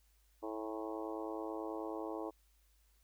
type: harmonic tone with a mistuned harmonic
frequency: 109.2 Hz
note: A2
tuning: 13 cents flat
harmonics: 3 / 4 / 5 / 6 / 7 / 8 / 9 / 10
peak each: -43 / -45 / -47 / -49 / -50 / -51 / -52 / -53 dBFS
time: 0.42-2.31 s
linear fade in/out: 20 ms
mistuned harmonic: 7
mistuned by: +44 cents
effects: added 52 Hz sine -68 dBFS peak until 3.03 s + white hiss -75 dBFS RMS until 3.03 s

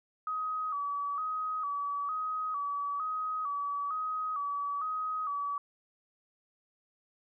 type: tone with vibrato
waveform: sine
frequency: 1200 Hz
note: D6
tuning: 37 cents sharp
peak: -31 dBFS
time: 0.27-5.58 s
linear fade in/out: 2 ms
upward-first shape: square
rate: 1.1 Hz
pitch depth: 84 cents each way
effects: none

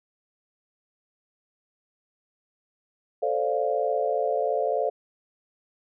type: chord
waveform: sine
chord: D minor seventh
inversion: second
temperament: equal with one note detuned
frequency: 440 / 523.3 / 583.9 / 698.5 Hz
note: A4 / C5 / D5 / F5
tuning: 0 / 0 / -10 / 0 cents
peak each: -28 dBFS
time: 3.22-4.9 s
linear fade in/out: 10 ms
effects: none

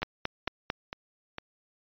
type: two click trains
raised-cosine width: 0.3 ms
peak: -12 / -20 dBFS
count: 4 / 4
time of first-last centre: 0.03-0.701 / 0.02-1.384 s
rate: 4.47 / 2.2 Hz
effects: resampled to 11025 Hz

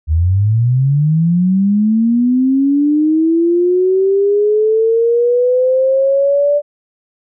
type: linear sweep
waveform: sine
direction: up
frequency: 74.3 to 587.3 Hz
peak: -9 dBFS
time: 0.07-6.62 s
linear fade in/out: 50 ms
effects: none

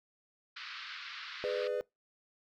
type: band-pass noise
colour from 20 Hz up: pink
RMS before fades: -45 dBFS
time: 0.56-1.68 s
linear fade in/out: 10 ms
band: 1200 to 4800 Hz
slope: 48 dB/octave
type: chord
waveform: triangle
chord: G# diminished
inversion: none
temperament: just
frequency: 415.3 / 498.4 / 598 Hz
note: G#4 / B4 / D5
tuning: 0 / +16 / +31 cents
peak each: -35 / -32 / -36 dBFS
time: 1.44-1.81 s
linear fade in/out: 0 ms
effects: noise-tail reverb RT60 0.2 s tail -24 dB re dry

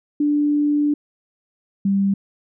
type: tone pair in turn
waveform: sine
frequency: 293.7 / 196.99 Hz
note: D4 / G3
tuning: 0 / +9 cents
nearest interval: perfect fifth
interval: 691 cents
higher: first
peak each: -15 dBFS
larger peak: neither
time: 0.2-0.94 / 1.85-2.14 s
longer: first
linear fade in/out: 5 ms
effects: none

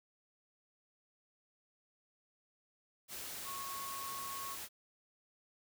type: tone in noise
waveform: sine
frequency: 1100 Hz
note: C#6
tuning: 14 cents flat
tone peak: -43 dBFS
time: 3.44-4.57 s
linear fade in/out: 50 ms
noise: white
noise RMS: -45 dBFS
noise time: 3.08-4.69 s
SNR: -1 dB
effects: none

